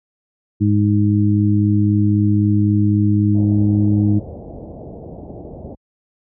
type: harmonic tone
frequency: 103.83 Hz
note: G#2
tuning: in tune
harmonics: 1 / 2 / 3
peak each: -14 / -17 / -18 dBFS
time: 0.6-4.2 s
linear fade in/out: 20 ms
type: low-pass noise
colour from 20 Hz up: pink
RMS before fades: -32 dBFS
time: 3.35-5.75 s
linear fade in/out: 2 ms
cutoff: 730 Hz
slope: 48 dB/octave
effects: high-pass 60 Hz 12 dB/octave